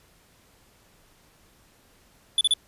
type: tone bursts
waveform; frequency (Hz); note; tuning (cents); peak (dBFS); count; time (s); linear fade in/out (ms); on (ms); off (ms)
square; 3470; A7; -25; -18; 3; 2.38-2.538; 2; 30; 34
effects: pink hiss -59 dBFS RMS until 2.67 s + resampled to 32000 Hz